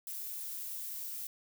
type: noise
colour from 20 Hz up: violet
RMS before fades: -41 dBFS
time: 0.07-1.27 s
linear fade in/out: 2 ms
effects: none